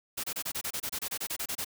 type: noise bursts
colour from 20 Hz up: white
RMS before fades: -34 dBFS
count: 16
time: 0.17-1.647 s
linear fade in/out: 10 ms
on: 67 ms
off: 27 ms
effects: none